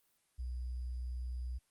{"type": "tone with sample-and-hold", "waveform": "sine", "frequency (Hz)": 61.74, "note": "B1", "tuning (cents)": 0, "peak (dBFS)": -37, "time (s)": [0.38, 1.59], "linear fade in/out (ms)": 20, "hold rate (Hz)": 4900, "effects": ["white hiss -75 dBFS RMS until 1.7 s", "Opus 32 kbps"]}